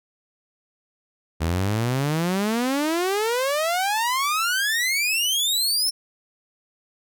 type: exponential sweep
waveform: sawtooth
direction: up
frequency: 77.78 to 5440 Hz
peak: -17 dBFS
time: 1.4-5.91 s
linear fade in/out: 20 ms
effects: none